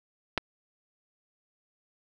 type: clicks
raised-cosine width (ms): 0.3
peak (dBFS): -10 / -22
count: 2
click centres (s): 0.377 / 0.38
effects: none